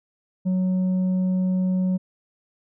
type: tone with tanh clipping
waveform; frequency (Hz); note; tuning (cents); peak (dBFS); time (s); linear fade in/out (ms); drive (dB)
sine; 185; F#3; 0; -20; 0.45-1.98; 20; 4
effects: none

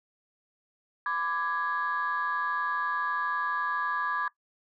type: chord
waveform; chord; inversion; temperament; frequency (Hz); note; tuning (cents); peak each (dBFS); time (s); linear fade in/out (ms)
sine; G# diminished; first; equal with one note detuned; 1002.7 / 1174.7 / 1661.2; B5 / D6 / G#6; +26 / 0 / 0; -33 / -30 / -30; 1.06-4.28; 2
effects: noise-tail reverb RT60 0.1 s tail -19 dB re dry + tanh soft clip ceiling -20 dBFS

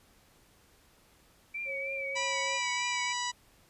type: tone with vibrato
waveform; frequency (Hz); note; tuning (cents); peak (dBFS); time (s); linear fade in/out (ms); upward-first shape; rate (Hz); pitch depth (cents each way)
sine; 2316; D7; -25; -34; 1.54-3.13; 10; triangle; 3.2; 64
type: tone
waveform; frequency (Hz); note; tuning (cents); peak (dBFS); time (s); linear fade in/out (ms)
sine; 545; C#5; -29; -38; 1.65-2.6; 50
type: harmonic tone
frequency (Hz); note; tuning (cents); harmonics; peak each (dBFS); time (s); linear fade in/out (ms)
980; B5; -14; 1 / 2 / 3 / 4 / 5 / 6 / 7 / 8; -35 / -38 / -40 / -41 / -42 / -43 / -43 / -44; 2.15-3.32; 20
effects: pink hiss -63 dBFS RMS until 3.69 s + resampled to 32000 Hz

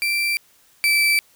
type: tone pair in turn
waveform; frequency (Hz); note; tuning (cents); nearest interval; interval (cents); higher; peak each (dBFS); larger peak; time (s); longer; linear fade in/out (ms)
35% pulse; 2349 / 2322; D7 / D7; 0 / -20; unison; 20; first; -17 / -13; second; 0.02-0.37 / 0.84-1.19; neither; 0
effects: white hiss -56 dBFS RMS until 1.35 s

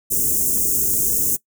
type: band-stop noise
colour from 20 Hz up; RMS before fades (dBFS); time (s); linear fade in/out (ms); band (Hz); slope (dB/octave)
white; -19; 0.1-1.37; 20; 460 to 6400; 48
effects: noise-tail reverb RT60 0.1 s tail -20 dB re dry

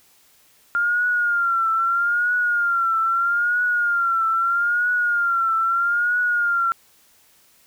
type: tone with vibrato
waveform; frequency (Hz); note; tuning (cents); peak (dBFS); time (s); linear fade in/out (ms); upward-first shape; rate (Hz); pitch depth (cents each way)
sine; 1396.9; F6; 0; -17; 0.75-6.72; 0; triangle; 0.78; 89
effects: white hiss -56 dBFS RMS until 7.66 s

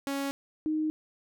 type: tone pair in turn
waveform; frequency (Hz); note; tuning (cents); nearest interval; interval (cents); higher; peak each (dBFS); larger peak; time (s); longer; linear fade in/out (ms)
sawtooth / sine; 277.2 / 310.2; C#4 / D#4; 0 / -5; major second; 195; second; -26; neither; 0.07-0.31 / 0.66-0.9; neither; 0
effects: none

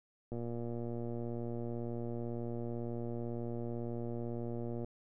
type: click train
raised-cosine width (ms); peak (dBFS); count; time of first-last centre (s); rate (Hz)
2; -28; 535; 0.32-4.845; 118
effects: none

